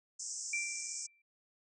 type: band-pass noise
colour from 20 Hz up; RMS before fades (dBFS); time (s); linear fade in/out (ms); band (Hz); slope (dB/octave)
white; -42; 0.19-1.07; 10; 5300 to 8200; 96
type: tone with exponential decay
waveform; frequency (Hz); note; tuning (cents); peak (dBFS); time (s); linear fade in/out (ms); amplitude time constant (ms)
sine; 2349; D7; 0; -31; 0.53-1.22; 5; 150
effects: none